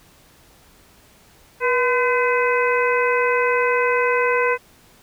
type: harmonic tone with a mistuned harmonic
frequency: 508 Hz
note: B4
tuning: 49 cents sharp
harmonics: 1 / 2 / 3 / 4 / 5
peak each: -19 / -22 / -24 / -25 / -26 dBFS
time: 1.6-4.58 s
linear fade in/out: 50 ms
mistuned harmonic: 1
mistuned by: -78 cents
effects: pink hiss -52 dBFS RMS until 5.02 s